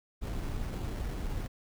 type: noise with sample-and-hold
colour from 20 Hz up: brown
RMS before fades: -35 dBFS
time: 0.21-1.48 s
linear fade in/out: 20 ms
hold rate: 3675 Hz
effects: none